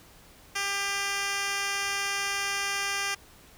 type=tone with band-pass filter; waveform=10% pulse; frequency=398.4 Hz; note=G4; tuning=28 cents sharp; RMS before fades=-30 dBFS; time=0.55-3.15 s; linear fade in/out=10 ms; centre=4400 Hz; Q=0.66; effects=pink hiss -54 dBFS RMS until 3.57 s